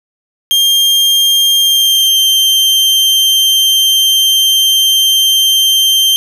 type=tone with pitch glide; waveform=40% pulse; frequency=3200 to 3145 Hz; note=G7 to G7; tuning=+35 to +5 cents; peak=-6 dBFS; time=0.51-6.16 s; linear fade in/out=0 ms; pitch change=-30 cents; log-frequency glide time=1.59-2.18 s; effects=none